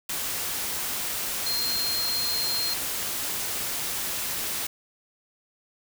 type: tone in noise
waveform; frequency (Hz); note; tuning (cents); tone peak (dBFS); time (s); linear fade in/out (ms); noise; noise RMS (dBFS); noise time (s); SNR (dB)
sine; 4200; C8; +6; -26; 1.46-2.74; 5; white; -30; 0.09-4.67; +1
effects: none

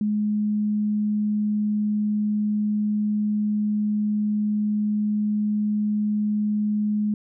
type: tone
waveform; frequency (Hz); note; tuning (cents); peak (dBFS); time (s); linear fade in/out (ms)
sine; 210.1; G#3; +20; -20; 0.01-7.14; 2
effects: none

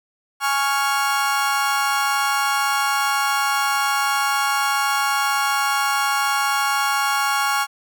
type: chord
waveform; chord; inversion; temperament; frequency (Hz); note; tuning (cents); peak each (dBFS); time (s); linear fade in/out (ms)
35% pulse; Db major; second; equal; 830.6 / 1108.7 / 1396.9; Ab5 / Db6 / F6; 0 / 0 / 0; -21; 0.4-7.67; 50
effects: none

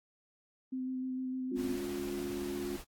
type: tone with vibrato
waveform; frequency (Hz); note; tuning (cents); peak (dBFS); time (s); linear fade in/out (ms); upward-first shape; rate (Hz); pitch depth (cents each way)
sine; 257.9; C4; -25; -34; 0.72-1.76; 10; square; 6.6; 10
type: chord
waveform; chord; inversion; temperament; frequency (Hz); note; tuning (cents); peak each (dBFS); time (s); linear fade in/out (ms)
sine; Db major; second; equal with one note detuned; 207.7 / 277.2 / 355.1; Ab3 / Db4 / F4; 0 / 0 / +29; -43 / -40 / -37; 1.51-2.77; 10
type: noise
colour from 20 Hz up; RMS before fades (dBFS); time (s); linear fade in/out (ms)
pink; -47; 1.55-2.85; 50
effects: AAC 64 kbps

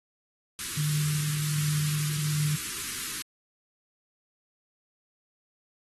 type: band-stop noise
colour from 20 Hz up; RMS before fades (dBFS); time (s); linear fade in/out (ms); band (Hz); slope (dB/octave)
white; -34; 0.59-3.22; 0; 400 to 1100; 48
type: tone with tremolo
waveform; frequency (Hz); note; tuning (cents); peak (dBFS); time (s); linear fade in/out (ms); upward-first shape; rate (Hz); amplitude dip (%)
sine; 150; D3; +37; -24; 0.77-2.56; 5; sine; 1.3; 35
effects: AAC 32 kbps

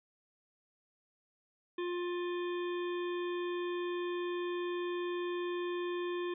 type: harmonic tone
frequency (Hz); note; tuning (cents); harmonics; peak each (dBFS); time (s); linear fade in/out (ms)
352.5; F4; +16; 1 / 3 / 5 / 7 / 9 / 10; -34 / -44 / -48 / -51 / -53 / -54; 1.78-6.34; 5
effects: none

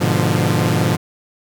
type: chord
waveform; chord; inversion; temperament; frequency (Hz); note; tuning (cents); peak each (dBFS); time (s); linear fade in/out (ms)
sawtooth; G# diminished seventh; none; equal with one note detuned; 103.83 / 123.47 / 149.31 / 174.61; G#2 / B2 / D3 / F3; 0 / 0 / +29 / 0; -16; 0-0.97; 20
effects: none

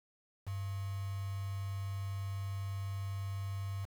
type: tone with quantisation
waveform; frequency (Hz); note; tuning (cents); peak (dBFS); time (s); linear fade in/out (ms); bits
sine; 98; G2; 0; -36; 0.46-3.86; 20; 8
effects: none

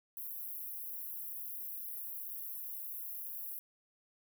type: high-pass noise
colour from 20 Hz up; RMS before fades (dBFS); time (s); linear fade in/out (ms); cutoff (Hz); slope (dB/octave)
white; -43; 0.17-3.59; 0; 11000; 96
effects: none

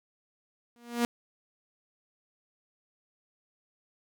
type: tone with exponential growth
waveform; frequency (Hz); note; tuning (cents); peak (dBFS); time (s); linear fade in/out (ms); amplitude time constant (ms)
sawtooth; 237.8; A#3; +35; -18; 0.76-1.05; 0; 63
effects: none

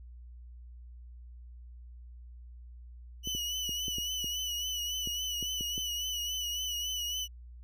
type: tone with vibrato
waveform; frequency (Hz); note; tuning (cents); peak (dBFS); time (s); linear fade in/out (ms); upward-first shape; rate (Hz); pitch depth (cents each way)
30% pulse; 2955; F#7; -3; -30; 3.23-7.28; 50; triangle; 3.6; 56
type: clicks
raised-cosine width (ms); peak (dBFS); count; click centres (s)
3; -28; 10; 3.274 / 3.35 / 3.693 / 3.882 / 3.984 / 4.244 / 5.074 / 5.427 / 5.609 / 5.779
effects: added 60 Hz sine -46 dBFS peak until 7.63 s

